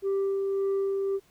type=tone with tremolo; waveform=sine; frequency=392 Hz; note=G4; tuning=in tune; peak=-21 dBFS; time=0.02-1.2 s; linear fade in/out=50 ms; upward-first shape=sine; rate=1.8 Hz; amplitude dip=30%; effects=tanh soft clip ceiling -23 dBFS + pink hiss -63 dBFS RMS until 1.3 s